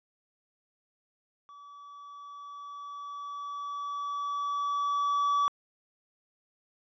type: tone with level ramp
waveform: triangle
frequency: 1147 Hz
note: D6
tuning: 41 cents flat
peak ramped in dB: -46 to -21 dBFS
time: 1.49-5.48 s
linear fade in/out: 0 ms
effects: resampled to 16000 Hz